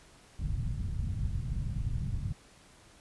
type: low-pass noise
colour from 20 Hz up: white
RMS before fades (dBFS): -33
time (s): 0.39-2.33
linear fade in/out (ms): 10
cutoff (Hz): 130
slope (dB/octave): 24
effects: pink hiss -58 dBFS RMS until 3 s + resampled to 24000 Hz